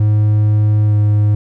triangle tone with pitch glide, 105.8 to 104.65 Hz, G#2 to G#2, +33 to +14 cents, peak -7 dBFS, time 0-1.35 s, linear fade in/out 5 ms, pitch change -19 cents, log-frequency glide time 0.86-0.94 s, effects none

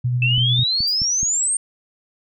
sine tone with tremolo, 123.47 Hz, B2, in tune, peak -16 dBFS, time 0.04-0.64 s, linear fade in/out 10 ms, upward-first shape sine, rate 11 Hz, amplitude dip 25%
sine exponential sweep, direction up, 2623 to 8810 Hz, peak -17 dBFS, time 0.22-1.57 s, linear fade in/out 2 ms
click train, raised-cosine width 5 ms, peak -18 dBFS, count 5, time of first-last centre 0.38-1.231 s, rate 4.7 Hz
violet noise with exponential decay, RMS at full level -32 dBFS, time 0.87-1.03 s, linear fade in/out 5 ms, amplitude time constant 34 ms
effects none

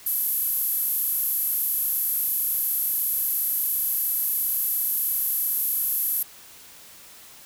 sawtooth tone with high-pass filter, 437.1 Hz, A4, 11 cents flat, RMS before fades -25 dBFS, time 0.06-6.23 s, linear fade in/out 5 ms, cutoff 12000 Hz, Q 5.1, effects white hiss -47 dBFS RMS until 7.45 s

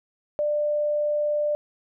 sine tone, 594 Hz, D5, 20 cents sharp, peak -21 dBFS, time 0.39-1.55 s, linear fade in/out 0 ms, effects none

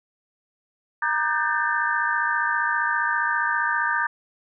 sine tone cluster, 939 / 1206 / 1535 / 1590 / 1783 Hz, A#5 / D6 / G6 / G6 / A6, +12 / +46 / -37 / +24 / +22 cents, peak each -27 dBFS, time 1.02-4.07 s, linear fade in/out 5 ms, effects none

